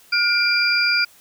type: tone cluster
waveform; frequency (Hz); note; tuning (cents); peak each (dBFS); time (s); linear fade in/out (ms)
sine; 1428 / 2365 / 4816; F6 / D7 / D8; +38 / +12 / +43; -20; 0.12-1.05; 10
effects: white hiss -51 dBFS RMS until 1.2 s